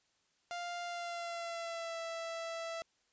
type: tone with pitch glide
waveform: sawtooth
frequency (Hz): 698.5 to 662.3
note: F5 to E5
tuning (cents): 0 to +8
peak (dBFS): -35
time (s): 0.51-2.82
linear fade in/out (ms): 0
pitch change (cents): -92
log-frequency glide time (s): 0.84-1.99
effects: white hiss -75 dBFS RMS until 3.12 s + resampled to 16000 Hz